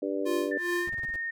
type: harmonic tone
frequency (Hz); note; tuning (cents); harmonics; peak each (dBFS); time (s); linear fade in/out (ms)
98; G2; 0; 3 / 4 / 5 / 6; -32 / -33 / -34 / -35; 0.02-0.58; 5
type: tone with tremolo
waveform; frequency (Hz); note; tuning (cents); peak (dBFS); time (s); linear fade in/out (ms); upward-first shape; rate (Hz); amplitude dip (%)
square; 350; F4; +4; -28; 0.25-0.91; 20; sine; 2.5; 100
type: tone with pitch glide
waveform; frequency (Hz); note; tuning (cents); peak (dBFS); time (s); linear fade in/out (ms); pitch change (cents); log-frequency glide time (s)
sine; 1777 to 1840.7; A6 to A#6; +17 to -22; -30; 0.51-1.31; 10; +61; 0.73-0.97
type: noise bursts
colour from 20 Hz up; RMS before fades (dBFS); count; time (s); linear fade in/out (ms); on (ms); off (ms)
brown; -42; 6; 0.87-1.16; 2; 25; 28
effects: none